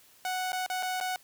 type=tone with dropouts; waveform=sawtooth; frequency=740 Hz; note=F#5; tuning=in tune; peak=-26 dBFS; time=0.25-1.16 s; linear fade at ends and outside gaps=1 ms; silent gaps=0.52-0.53 / 0.663-0.7 / 0.826-0.83 / 1.002-1.01 s; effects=white hiss -59 dBFS RMS until 1.23 s